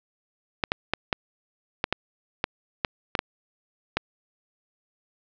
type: clicks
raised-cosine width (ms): 0.3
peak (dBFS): -6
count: 11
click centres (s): 0.638 / 0.719 / 0.936 / 1.128 / 1.841 / 1.926 / 2.441 / 2.848 / 3.152 / 3.191 / 3.97
effects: low-pass 5000 Hz 12 dB/octave